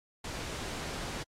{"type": "noise", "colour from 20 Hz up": "pink", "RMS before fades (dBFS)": -39, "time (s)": [0.24, 1.23], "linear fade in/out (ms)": 5, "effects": ["low-pass 8000 Hz 12 dB/octave", "AAC 48 kbps"]}